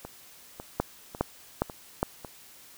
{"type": "two click trains", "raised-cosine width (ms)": 1, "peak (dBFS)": [-24, -10], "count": [5, 4], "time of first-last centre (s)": [[0.05, 2.248], [0.8, 2.03]], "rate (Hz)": [1.82, 2.44], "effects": ["white hiss -52 dBFS RMS until 2.77 s"]}